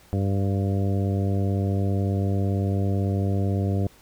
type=harmonic tone with a mistuned harmonic; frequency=98 Hz; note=G2; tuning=in tune; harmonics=1 / 2 / 3 / 4 / 5 / 6 / 7; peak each=-22 / -28 / -32 / -34 / -36 / -38 / -39 dBFS; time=0.13-3.87 s; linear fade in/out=0 ms; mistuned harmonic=7; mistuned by=+24 cents; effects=pink hiss -54 dBFS RMS until 4.01 s